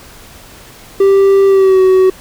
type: tone with pitch glide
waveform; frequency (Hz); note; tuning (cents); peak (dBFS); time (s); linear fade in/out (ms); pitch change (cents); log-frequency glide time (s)
triangle; 392 to 375.4; G4 to F#4; 0 to +25; -3; 1-2.1; 5; -75; 1.47-1.81
effects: pink hiss -37 dBFS RMS until 2.2 s